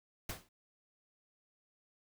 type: noise with exponential decay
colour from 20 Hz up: pink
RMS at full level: -37 dBFS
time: 0.29-0.49 s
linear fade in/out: 5 ms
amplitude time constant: 43 ms
effects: none